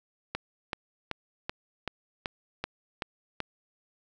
click train, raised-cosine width 0.3 ms, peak -15 dBFS, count 9, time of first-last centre 0.35-3.403 s, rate 2.62 Hz, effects none

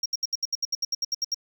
triangle tone bursts, 5588 Hz, F8, in tune, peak -22 dBFS, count 14, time 0.03-1.345 s, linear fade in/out 5 ms, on 28 ms, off 71 ms, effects none

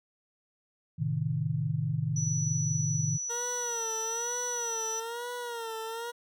sine chord, A diminished, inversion none, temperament equal, 110 / 130.81 / 155.56 Hz, A2 / C3 / Eb3, 0 / 0 / 0 cents, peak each -34 / -32 / -30 dBFS, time 0.98-3.18 s, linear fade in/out 20 ms
sine tone, 5920 Hz, F#8, in tune, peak -32 dBFS, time 2.16-5 s, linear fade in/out 5 ms
20% pulse tone with vibrato, 466.2 Hz, A#4, in tune, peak -30 dBFS, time 3.29-6.12 s, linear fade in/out 20 ms, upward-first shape sine, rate 1.1 Hz, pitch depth 82 cents each way
effects none

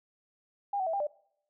sine tone with pitch steps, 806 / 751 / 654 / 797 / 593 Hz, G5 / F#5 / E5 / G5 / D5, +48 / +26 / -14 / +28 / +17 cents, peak -28 dBFS, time 0.73-1.07 s, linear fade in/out 5 ms, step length 68 ms, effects noise-tail reverb RT60 0.7 s tail -23 dB re dry

